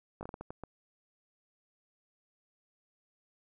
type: slowing click train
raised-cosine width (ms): 1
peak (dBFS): -27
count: 8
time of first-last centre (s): 0.21-0.637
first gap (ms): 19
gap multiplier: 1.38
effects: none